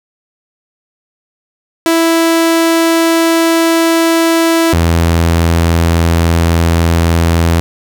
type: tone pair in turn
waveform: sawtooth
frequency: 330 / 83.6 Hz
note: E4 / E2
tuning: +2 / +25 cents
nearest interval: 2 octaves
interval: 2377 cents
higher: first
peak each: -4 dBFS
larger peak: neither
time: 1.86-4.73 / 4.73-7.6 s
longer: neither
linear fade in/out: 0 ms
effects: none

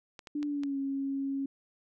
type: clicks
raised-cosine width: 0.2 ms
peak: -27 dBFS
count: 4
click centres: 0.192 / 0.272 / 0.429 / 0.635 s
type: tone with pitch glide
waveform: sine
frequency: 293.7 to 274 Hz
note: D4 to C#4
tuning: 0 to -20 cents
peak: -30 dBFS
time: 0.35-1.46 s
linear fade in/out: 5 ms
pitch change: -120 cents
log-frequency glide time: 0.45-0.78 s
effects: none

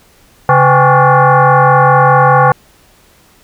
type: tone with frequency modulation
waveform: sine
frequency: 138.59 Hz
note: C#3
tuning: in tune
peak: -4 dBFS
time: 0.49-2.52 s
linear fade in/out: 2 ms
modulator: 322 Hz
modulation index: 3.8
effects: pink hiss -47 dBFS RMS until 3.43 s

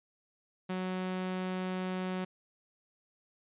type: tone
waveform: sawtooth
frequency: 185 Hz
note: F#3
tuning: in tune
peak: -29 dBFS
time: 0.69-2.25 s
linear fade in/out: 10 ms
effects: resampled to 8000 Hz

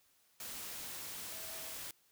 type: tone in noise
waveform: sine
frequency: 649 Hz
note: E5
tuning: 27 cents flat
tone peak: -56 dBFS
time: 1.32-1.74 s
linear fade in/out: 2 ms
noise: white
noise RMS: -45 dBFS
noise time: 0.4-1.91 s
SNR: -14 dB
effects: white hiss -71 dBFS RMS until 2.11 s

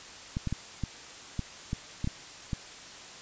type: clicks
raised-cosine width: 5 ms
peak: -18 dBFS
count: 9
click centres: 0.369 / 0.473 / 0.526 / 0.837 / 1.393 / 1.731 / 2.044 / 2.074 / 2.532 s
effects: white hiss -46 dBFS RMS until 3.21 s + resampled to 16000 Hz

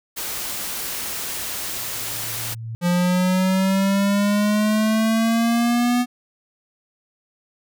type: noise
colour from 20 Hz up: white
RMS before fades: -28 dBFS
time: 0.16-2.55 s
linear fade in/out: 20 ms
type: tone with exponential growth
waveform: sine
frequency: 113.6 Hz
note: A#2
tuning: 44 cents flat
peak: -26 dBFS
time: 1.09-2.75 s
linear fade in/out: 0 ms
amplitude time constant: 360 ms
type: exponential sweep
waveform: square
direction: up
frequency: 174.61 to 246.9 Hz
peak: -17 dBFS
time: 2.81-6.06 s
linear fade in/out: 50 ms
effects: none

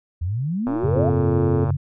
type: exponential sweep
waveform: sine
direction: up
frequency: 79.1 to 730 Hz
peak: -21 dBFS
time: 0.21-1.1 s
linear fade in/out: 10 ms
type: click train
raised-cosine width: 1 ms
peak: -16 dBFS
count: 120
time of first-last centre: 0.67-1.705 s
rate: 115 Hz
type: chord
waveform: sine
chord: F# suspended second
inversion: none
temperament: equal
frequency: 92.5 / 103.83 / 138.59 Hz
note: F#2 / G#2 / C#3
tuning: 0 / 0 / 0 cents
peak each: -23 / -27 / -21 dBFS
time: 0.83-1.77 s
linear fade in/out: 10 ms
type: harmonic tone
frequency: 86.7 Hz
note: F2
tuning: 12 cents flat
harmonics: 3 / 4 / 5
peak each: -25 / -25 / -23 dBFS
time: 0.95-1.66 s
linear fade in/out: 20 ms
effects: none

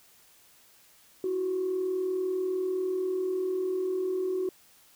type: tone pair together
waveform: sine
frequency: 332.2 / 372.3 Hz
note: E4 / F#4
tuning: +13 / +11 cents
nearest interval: major second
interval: 198 cents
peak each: -36 / -26 dBFS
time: 1.24-4.49 s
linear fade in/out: 2 ms
effects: tanh soft clip ceiling -22 dBFS + white hiss -59 dBFS RMS until 4.95 s

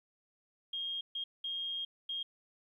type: tone bursts at uneven times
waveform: sine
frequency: 3237 Hz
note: G#7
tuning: 45 cents flat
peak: -35 dBFS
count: 4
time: 0.73-1.01 / 1.15-1.24 / 1.44-1.85 / 2.09-2.23 s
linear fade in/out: 5 ms
effects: 12-bit

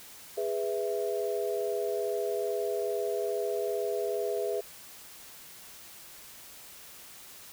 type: chord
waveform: sine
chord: E major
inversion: first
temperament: just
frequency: 412 / 494.4 / 659.3 Hz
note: G#4 / B4 / E5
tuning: -14 / +2 / 0 cents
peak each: -31 / -34 / -34 dBFS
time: 0.37-4.61 s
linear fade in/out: 10 ms
effects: white hiss -49 dBFS RMS until 7.52 s

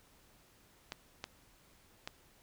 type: clicks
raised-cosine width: 0.2 ms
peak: -22 dBFS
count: 3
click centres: 0.921 / 1.241 / 2.075 s
effects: pink hiss -65 dBFS RMS until 2.42 s

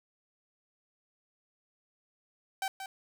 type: tone with echo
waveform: sawtooth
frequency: 772 Hz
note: G5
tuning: 27 cents flat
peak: -27 dBFS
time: 2.62-2.68 s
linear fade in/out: 2 ms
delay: 180 ms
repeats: 1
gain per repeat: -8 dB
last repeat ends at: 2.86 s
effects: 10-bit

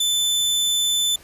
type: tone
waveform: sawtooth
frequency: 3520 Hz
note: A7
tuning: in tune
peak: -15 dBFS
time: 0-1.16 s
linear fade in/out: 5 ms
effects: pink hiss -48 dBFS RMS until 1.23 s + resampled to 32000 Hz

